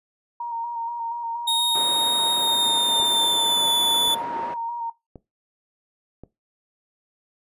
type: tone with vibrato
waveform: sine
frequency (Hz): 935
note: A#5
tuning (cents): +5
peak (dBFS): -26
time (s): 0.4-4.9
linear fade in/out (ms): 5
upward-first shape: square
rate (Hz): 4.2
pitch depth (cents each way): 22
type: tone with pitch glide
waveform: 45% pulse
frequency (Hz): 3729 to 3479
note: A#7 to A7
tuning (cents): 0 to -20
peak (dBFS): -18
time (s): 1.47-4.15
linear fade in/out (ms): 10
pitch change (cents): -120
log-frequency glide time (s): 2.34-3.69
type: band-pass noise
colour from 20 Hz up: pink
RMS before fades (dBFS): -35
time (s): 1.75-4.54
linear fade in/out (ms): 2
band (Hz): 340 to 1200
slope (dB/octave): 12
type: click train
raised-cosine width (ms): 2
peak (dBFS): -26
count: 4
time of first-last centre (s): 3-6.236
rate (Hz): 0.927
effects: noise-tail reverb RT60 0.2 s tail -18 dB re dry + resampled to 32000 Hz